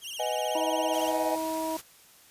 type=tone with vibrato; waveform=sawtooth; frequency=3000 Hz; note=F#7; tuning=23 cents sharp; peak=-33 dBFS; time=0.01-1.13 s; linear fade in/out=50 ms; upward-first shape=sine; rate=16 Hz; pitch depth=150 cents each way
type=chord; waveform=triangle; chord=G# minor seventh; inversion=first; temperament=just; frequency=498.4 / 623 / 747.5 / 830.6 Hz; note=B4 / D#5 / F#5 / G#5; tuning=+16 / +2 / +17 / 0 cents; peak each=-33 / -29 / -33 / -31 dBFS; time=0.19-1.36 s; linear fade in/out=10 ms
type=harmonic tone; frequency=320 Hz; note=D#4; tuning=49 cents sharp; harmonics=1 / 2 / 3; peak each=-33 / -33 / -33 dBFS; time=0.55-1.77 s; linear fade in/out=5 ms
type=noise; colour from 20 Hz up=white; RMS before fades=-41 dBFS; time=0.92-1.82 s; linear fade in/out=20 ms
effects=white hiss -56 dBFS RMS until 2.3 s + resampled to 32000 Hz